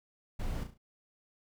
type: noise with echo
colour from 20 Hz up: brown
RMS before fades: -36 dBFS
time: 0.39-0.64 s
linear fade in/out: 10 ms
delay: 35 ms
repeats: 4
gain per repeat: -7 dB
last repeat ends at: 0.78 s
effects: none